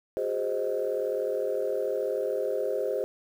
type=chord; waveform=sine; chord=Ab dominant seventh; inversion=third; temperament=equal with one note detuned; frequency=370 / 409.8 / 523.3 / 622.3 Hz; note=Gb4 / Ab4 / C5 / Eb5; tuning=0 / -23 / 0 / 0 cents; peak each=-35 / -30 / -29 / -33 dBFS; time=0.17-3.04 s; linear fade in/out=0 ms; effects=tanh soft clip ceiling -18 dBFS + 9-bit